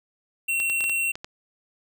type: tone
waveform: square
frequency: 2726 Hz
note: F7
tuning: 43 cents flat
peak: -23 dBFS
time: 0.48-1.12 s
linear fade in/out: 10 ms
type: clicks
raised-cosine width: 0.2 ms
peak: -18 dBFS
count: 7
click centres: 0.601 / 0.699 / 0.807 / 0.841 / 0.896 / 1.155 / 1.245 s
effects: none